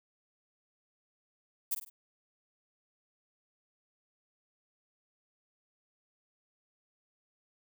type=noise with echo; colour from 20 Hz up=violet; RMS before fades=-31 dBFS; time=1.71-1.75 s; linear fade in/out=10 ms; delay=50 ms; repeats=3; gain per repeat=-8 dB; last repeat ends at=1.9 s; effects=none